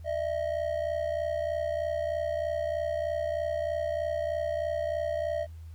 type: ring-modulated tone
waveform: triangle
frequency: 631 Hz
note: D#5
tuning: 24 cents sharp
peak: -23 dBFS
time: 0.04-5.47 s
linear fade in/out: 50 ms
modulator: 31.6 Hz
effects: added 81 Hz sine -41 dBFS peak until 5.74 s + pink hiss -65 dBFS RMS until 5.74 s